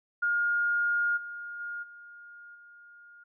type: tone with level steps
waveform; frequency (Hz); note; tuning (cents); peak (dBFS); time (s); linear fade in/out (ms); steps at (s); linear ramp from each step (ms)
sine; 1420; F6; +28; -24 / -37 / -34 / -46 / -50; 0.22-3.24; 10; 1.16 / 1.59 / 1.82 / 2.54; 20
effects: none